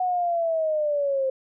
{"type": "linear sweep", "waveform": "sine", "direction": "down", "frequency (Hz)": [740, 523.3], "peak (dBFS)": -21, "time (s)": [0, 1.3], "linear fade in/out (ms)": 5, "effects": []}